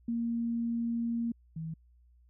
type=tone pair in turn; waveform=sine; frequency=233.1 / 161 Hz; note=A#3 / E3; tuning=0 / -41 cents; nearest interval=tritone; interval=641 cents; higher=first; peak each=-29 / -35 dBFS; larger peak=first; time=0.08-1.32 / 1.56-1.74 s; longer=first; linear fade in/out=5 ms; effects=added 60 Hz sine -59 dBFS peak until 2.29 s